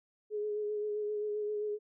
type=tone with vibrato; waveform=sine; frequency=420 Hz; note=G#4; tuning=19 cents sharp; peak=-32 dBFS; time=0.3-1.79 s; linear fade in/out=50 ms; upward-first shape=sine; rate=7.6 Hz; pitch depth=23 cents each way; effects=none